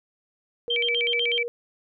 sine tone, 475.2 Hz, A#4, 33 cents sharp, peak -28 dBFS, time 0.68-1.48 s, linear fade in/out 0 ms
sine tone with vibrato, 2701 Hz, E7, 42 cents sharp, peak -22 dBFS, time 0.7-1.43 s, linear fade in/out 5 ms, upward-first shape square, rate 8.1 Hz, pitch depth 270 cents each way
effects none

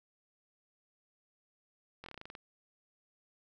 slowing click train, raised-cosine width 0.3 ms, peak -30 dBFS, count 10, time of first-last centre 2.04-2.352 s, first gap 22 ms, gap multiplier 1.11, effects none

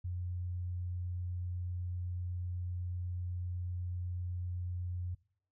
sine tone, 89.2 Hz, F2, 37 cents sharp, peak -35 dBFS, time 0.04-5.15 s, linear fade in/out 10 ms, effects noise-tail reverb RT60 0.6 s tail -22 dB re dry

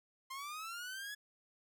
sawtooth linear sweep, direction up, 1043 to 1701 Hz, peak -39 dBFS, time 0.3-1.15 s, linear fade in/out 10 ms, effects none

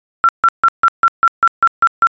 sine tone bursts, 1358 Hz, F6, 49 cents flat, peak -6 dBFS, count 10, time 0.24-2.07 s, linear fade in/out 0 ms, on 48 ms, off 150 ms, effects resampled to 16000 Hz

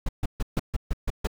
brown noise bursts, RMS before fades -24 dBFS, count 8, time 0.06-1.272 s, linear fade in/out 5 ms, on 29 ms, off 140 ms, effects none

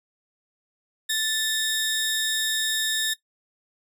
sawtooth tone pair together, 1760 / 3729 Hz, A6 / A#7, 0 / 0 cents, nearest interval octave + minor second, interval 1300 cents, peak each -24 / -21 dBFS, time 1.09-3.14 s, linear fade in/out 10 ms, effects noise-tail reverb RT60 0.1 s tail -18 dB re dry

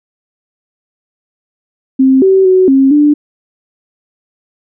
sine tone with pitch steps, 264.3 / 382.7 / 372.8 / 269.2 / 295 Hz, C4 / G4 / F#4 / C4 / D4, +18 / -42 / +13 / +49 / +8 cents, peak -4 dBFS, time 1.99-3.14 s, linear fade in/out 10 ms, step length 230 ms, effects none

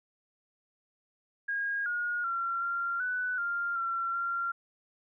sine tone with pitch steps, 1631 / 1436 / 1369 / 1384 / 1492 / 1396 / 1361 / 1380 Hz, G#6 / F6 / F6 / F6 / F#6 / F6 / F6 / F6, -32 / +48 / -35 / -16 / +14 / -1 / -45 / -21 cents, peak -29 dBFS, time 1.48-4.52 s, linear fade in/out 10 ms, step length 380 ms, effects none

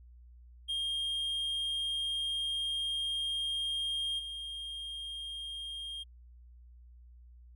triangle tone with level steps, 3222 Hz, G7, 47 cents sharp, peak -30 / -37 dBFS, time 0.68-6.04 s, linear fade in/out 20 ms, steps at 4.18 s, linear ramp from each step 20 ms, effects added 60 Hz sine -52 dBFS peak until 7.55 s

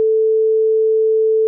sine tone, 440 Hz, A4, in tune, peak -11 dBFS, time 0-1.47 s, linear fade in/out 0 ms, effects none

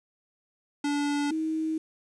square / sine tone pair in turn, 288.9 / 317 Hz, D4 / D#4, -28 / +32 cents, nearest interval major second, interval 160 cents, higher second, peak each -26 dBFS, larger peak neither, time 0.84-1.31 / 1.31-1.78 s, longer neither, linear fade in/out 5 ms, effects resampled to 22050 Hz + 9-bit

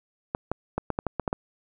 clicks, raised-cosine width 1 ms, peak -12 dBFS, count 9, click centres 0.349 / 0.516 / 0.78 / 0.903 / 0.989 / 1.067 / 1.197 / 1.278 / 1.329 s, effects none

